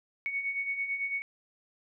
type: beating tone pair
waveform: sine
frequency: 2217 / 2226 Hz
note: C#7 / C#7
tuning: 0 / +7 cents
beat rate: 9 Hz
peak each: -38 / -31 dBFS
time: 0.26-1.22 s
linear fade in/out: 0 ms
effects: none